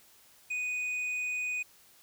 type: tone with hard clipping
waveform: sine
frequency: 2484 Hz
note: D#7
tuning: 3 cents flat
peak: -32 dBFS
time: 0.5-1.63 s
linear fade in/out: 10 ms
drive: 4 dB
effects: white hiss -60 dBFS RMS until 2.02 s